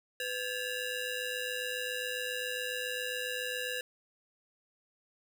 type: ring-modulated tone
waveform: 20% pulse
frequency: 1108.7 Hz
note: C#6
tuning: in tune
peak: -26 dBFS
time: 0.2-3.81 s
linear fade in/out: 2 ms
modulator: 608 Hz
effects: none